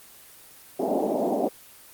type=band-pass noise; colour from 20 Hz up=white; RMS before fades=-25 dBFS; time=0.79-1.49 s; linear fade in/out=5 ms; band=200 to 750 Hz; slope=48 dB/octave; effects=white hiss -49 dBFS RMS until 1.93 s + Opus 24 kbps